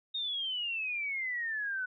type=exponential sweep; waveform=sine; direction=down; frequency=3729 to 1480 Hz; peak=-32 dBFS; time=0.14-1.86 s; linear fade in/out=10 ms; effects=none